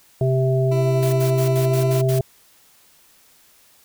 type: harmonic tone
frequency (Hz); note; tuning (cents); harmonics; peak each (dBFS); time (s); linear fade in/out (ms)
130.81; C3; 0; 1 / 3 / 5; -17 / -22 / -24; 0.21-2.21; 2
type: tone with pitch glide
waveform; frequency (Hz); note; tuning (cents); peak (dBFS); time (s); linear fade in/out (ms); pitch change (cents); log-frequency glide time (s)
20% pulse; 332.7 to 335.6; E4 to E4; +16 to +31; -24; 0.71-2.02; 10; +15; 1.53-1.81
type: noise bursts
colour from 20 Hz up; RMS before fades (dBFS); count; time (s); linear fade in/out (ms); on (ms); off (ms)
white; -33; 7; 1.02-2.192; 10; 110; 67
effects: white hiss -54 dBFS RMS until 3.84 s